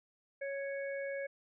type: harmonic tone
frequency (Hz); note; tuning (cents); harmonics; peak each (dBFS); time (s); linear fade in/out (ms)
554.4; C#5; 0; 1 / 3 / 4; -37 / -45 / -47; 0.41-1.27; 10
effects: none